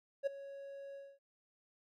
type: tone with ADSR envelope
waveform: triangle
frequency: 554.4 Hz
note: C#5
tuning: in tune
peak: -27 dBFS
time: 0.23-1.19 s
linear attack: 37 ms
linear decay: 10 ms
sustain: -17 dB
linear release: 240 ms
effects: none